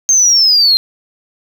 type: linear sweep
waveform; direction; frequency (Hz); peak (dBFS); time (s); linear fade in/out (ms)
sine; down; 6400 to 4125; -5; 0.09-0.77; 0
effects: tanh soft clip ceiling -3 dBFS + 7-bit